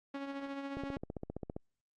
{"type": "tone with tremolo", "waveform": "sawtooth", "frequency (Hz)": 277.2, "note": "C#4", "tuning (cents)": 0, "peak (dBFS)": -33, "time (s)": [0.14, 0.97], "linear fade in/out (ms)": 5, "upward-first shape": "triangle", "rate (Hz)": 14, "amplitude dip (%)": 50}
{"type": "click train", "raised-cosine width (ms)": 2, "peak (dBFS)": -26, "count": 13, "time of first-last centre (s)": [0.77, 1.565], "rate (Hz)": 15.1}
{"effects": ["low-pass 3000 Hz 12 dB/octave", "Opus 48 kbps"]}